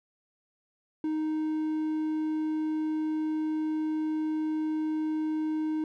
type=tone; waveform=triangle; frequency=311.1 Hz; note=D#4; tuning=in tune; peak=-25 dBFS; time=1.04-5.84 s; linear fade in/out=2 ms; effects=none